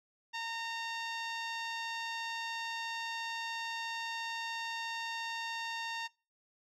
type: tone with low-pass filter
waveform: 10% pulse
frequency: 917 Hz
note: A#5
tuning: 29 cents flat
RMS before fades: -39 dBFS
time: 0.33-6.08 s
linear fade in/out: 20 ms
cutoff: 5200 Hz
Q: 0.54
effects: noise-tail reverb RT60 0.3 s tail -22 dB re dry